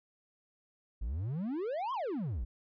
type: exponential two-way sweep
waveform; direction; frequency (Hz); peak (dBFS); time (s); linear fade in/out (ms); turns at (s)
triangle; up then down; 47.97 to 1108.7 to 47.97; -31; 1.01-2.45; 10; 1.93
effects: resampled to 11025 Hz